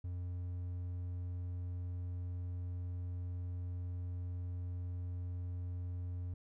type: tone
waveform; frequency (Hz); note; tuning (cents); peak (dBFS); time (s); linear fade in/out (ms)
triangle; 89; F2; +33; -36; 0.04-6.34; 5
effects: none